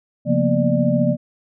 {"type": "tone cluster", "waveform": "sine", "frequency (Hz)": [137.8, 175.6, 229.1, 243.4, 594], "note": ["C#3", "F3", "A#3", "B3", "D5"], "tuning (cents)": [-10, 10, -30, -25, 20], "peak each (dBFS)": -21, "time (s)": [0.25, 1.17], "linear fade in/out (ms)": 50, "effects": []}